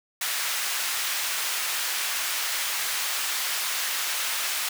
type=high-pass noise; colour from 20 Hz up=pink; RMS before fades=-28 dBFS; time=0.21-4.69 s; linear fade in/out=5 ms; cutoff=1500 Hz; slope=12 dB/octave; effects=none